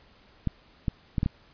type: clicks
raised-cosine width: 5 ms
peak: -13 dBFS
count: 5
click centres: 0.473 / 0.882 / 1.182 / 1.231 / 1.261 s
effects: pink hiss -58 dBFS RMS until 1.53 s + resampled to 11025 Hz